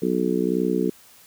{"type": "harmonic tone", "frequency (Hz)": 61.9, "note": "B1", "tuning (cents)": 5, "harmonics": [3, 4, 5, 6, 7], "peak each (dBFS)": [-26, -26, -26, -26, -26], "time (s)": [0.02, 0.9], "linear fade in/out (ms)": 5, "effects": ["white hiss -51 dBFS RMS until 1.26 s"]}